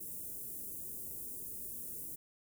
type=band-stop noise; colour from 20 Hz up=white; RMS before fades=-44 dBFS; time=0-2.16 s; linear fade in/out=10 ms; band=430 to 9100 Hz; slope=24 dB/octave; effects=none